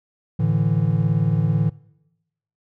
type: chord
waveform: triangle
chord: A suspended fourth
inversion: none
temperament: equal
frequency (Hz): 110 / 146.83 / 164.81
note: A2 / D3 / E3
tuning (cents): 0 / 0 / 0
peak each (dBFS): -19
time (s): 0.39-1.7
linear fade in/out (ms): 10
effects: noise-tail reverb RT60 0.9 s tail -22 dB re dry